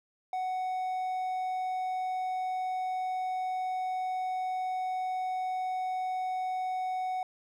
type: tone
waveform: triangle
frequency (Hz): 743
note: F#5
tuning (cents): +7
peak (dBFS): -28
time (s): 0.33-7.23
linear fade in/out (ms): 2
effects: none